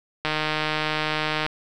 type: click train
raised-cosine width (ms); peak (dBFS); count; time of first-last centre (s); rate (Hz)
0.3; -8; 188; 0.25-1.464; 154
effects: none